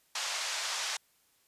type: band-pass noise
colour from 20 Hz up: white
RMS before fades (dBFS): -35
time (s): 0.15-0.97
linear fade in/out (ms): 5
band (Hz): 650 to 6900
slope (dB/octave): 24
effects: white hiss -69 dBFS RMS until 1.47 s + resampled to 32000 Hz